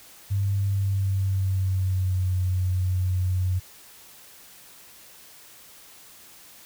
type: tone with pitch glide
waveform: sine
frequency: 99.1 to 91.93 Hz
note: G2 to F#2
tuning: +19 to -11 cents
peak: -21 dBFS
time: 0.3-3.6 s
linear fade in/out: 20 ms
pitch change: -130 cents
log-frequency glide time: 0.66-2.32 s
effects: white hiss -49 dBFS RMS until 6.65 s